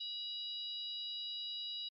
harmonic tone, 970 Hz, B5, 31 cents flat, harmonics 3 / 4 / 5, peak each -47 / -41 / -48 dBFS, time 0-1.89 s, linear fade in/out 10 ms, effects MP3 32 kbps

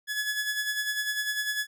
sawtooth tone with tremolo, 1700 Hz, G#6, 40 cents sharp, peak -22 dBFS, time 0.07-1.67 s, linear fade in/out 50 ms, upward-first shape sine, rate 10 Hz, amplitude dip 55%, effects none

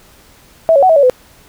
sine tone with pitch steps, 652 / 556 / 747 / 645 / 566 / 505 Hz, E5 / C#5 / F#5 / E5 / C#5 / B4, -19 / +5 / +16 / -38 / +36 / +39 cents, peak -5 dBFS, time 0.69-1.098 s, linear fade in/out 0 ms, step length 68 ms, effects pink hiss -45 dBFS RMS until 1.48 s

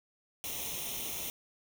white noise with comb filter, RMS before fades -38 dBFS, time 0.44-1.3 s, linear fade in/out 0 ms, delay 0.32 ms, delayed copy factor +0.75, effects none

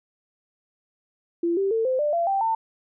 sine tone with pitch steps, 340.6 / 391.2 / 449.4 / 516.3 / 593 / 681.2 / 782.5 / 898.8 Hz, F4 / G4 / A4 / C5 / D5 / F5 / G5 / A5, -43 / -4 / +37 / -23 / +17 / -43 / -3 / +37 cents, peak -20 dBFS, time 1.43-2.55 s, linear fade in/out 5 ms, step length 140 ms, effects none

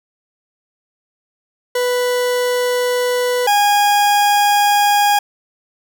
40% pulse tone pair in turn, 493.9 / 820.6 Hz, B4 / G#5, 0 / -21 cents, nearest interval major sixth, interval 879 cents, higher second, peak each -14 / -10 dBFS, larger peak second, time 1.75-3.47 / 3.47-5.19 s, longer neither, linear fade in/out 5 ms, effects none

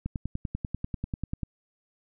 click train, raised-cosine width 5 ms, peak -18 dBFS, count 15, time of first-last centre 0.06-1.433 s, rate 10.2 Hz, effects none

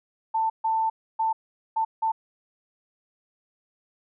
sine tone bursts at uneven times, 890 Hz, A5, 20 cents sharp, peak -21 dBFS, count 5, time 0.34-0.5 / 0.64-0.9 / 1.19-1.33 / 1.76-1.85 / 2.02-2.12 s, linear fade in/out 10 ms, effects none

